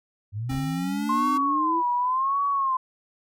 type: linear sweep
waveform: sine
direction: up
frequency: 97.7 to 342.7 Hz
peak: -27 dBFS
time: 0.32-1.83 s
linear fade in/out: 50 ms
type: tone with pitch glide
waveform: square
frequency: 266.1 to 303.9 Hz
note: C4 to D#4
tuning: +29 to -41 cents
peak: -29 dBFS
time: 0.49-1.38 s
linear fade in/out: 10 ms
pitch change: +230 cents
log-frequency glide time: 0.75-1.26 s
type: noise with exponential decay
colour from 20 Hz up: brown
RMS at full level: -36 dBFS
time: 0.51-1.07 s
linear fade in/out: 1 ms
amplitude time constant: 120 ms
type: tone with vibrato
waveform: sine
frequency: 1046.5 Hz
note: C6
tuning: in tune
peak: -21 dBFS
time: 1.09-2.77 s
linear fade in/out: 5 ms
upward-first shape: sine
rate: 0.92 Hz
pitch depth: 130 cents each way
effects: none